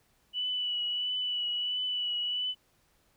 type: tone with vibrato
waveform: sine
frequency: 2960 Hz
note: F#7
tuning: in tune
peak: -29 dBFS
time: 0.33-2.55 s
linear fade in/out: 50 ms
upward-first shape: triangle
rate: 1.5 Hz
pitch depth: 27 cents each way
effects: pink hiss -69 dBFS RMS until 3.16 s